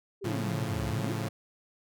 sine exponential two-way sweep, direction down then up, 415.9 to 61.5 to 415.9 Hz, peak -35 dBFS, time 0.21-1.14 s, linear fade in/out 20 ms, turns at 0.87 s
sawtooth chord, A augmented, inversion none, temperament equal, 110 / 138.59 / 174.61 Hz, A2 / C#3 / E#3, 0 / 0 / 0 cents, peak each -29 / -32 / -34 dBFS, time 0.24-1.29 s, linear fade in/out 10 ms
effects none

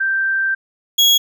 sine / 35% pulse tone pair in turn, 1568 / 3322 Hz, G6 / G#7, 0 / 0 cents, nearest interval octave + minor second, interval 1300 cents, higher second, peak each -15 / -8 dBFS, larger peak second, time 0-0.55 / 0.98-1.18 s, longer first, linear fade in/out 10 ms, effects none

